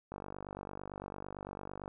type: click train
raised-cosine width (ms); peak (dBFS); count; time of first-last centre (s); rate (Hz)
1; -28; 87; 0.12-1.879; 48.9
effects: none